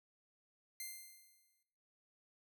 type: tone with exponential decay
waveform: 5% pulse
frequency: 2093 Hz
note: C7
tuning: in tune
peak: -32 dBFS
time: 0.8-1.63 s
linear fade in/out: 2 ms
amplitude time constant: 180 ms
effects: noise-tail reverb RT60 1.0 s tail -17 dB re dry